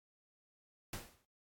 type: noise with exponential decay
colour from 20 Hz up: pink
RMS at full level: -41 dBFS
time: 0.93-1.25 s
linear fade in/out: 2 ms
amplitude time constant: 68 ms
effects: noise-tail reverb RT60 0.2 s tail -21 dB re dry + AAC 64 kbps